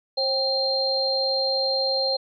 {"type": "tone cluster", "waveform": "sine", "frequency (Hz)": [534, 784, 4181], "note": ["C5", "G5", "C8"], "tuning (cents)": [35, 0, -2], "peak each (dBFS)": [-25, -32, -23], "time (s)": [0.17, 2.17], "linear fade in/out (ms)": 10, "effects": []}